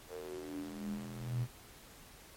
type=tone with high-pass filter sweep; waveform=square; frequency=41.47 Hz; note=E1; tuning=11 cents sharp; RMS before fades=-41 dBFS; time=0.08-1.48 s; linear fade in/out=50 ms; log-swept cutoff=490 to 110 Hz; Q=8.6; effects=pink hiss -56 dBFS RMS until 2.36 s + MP3 64 kbps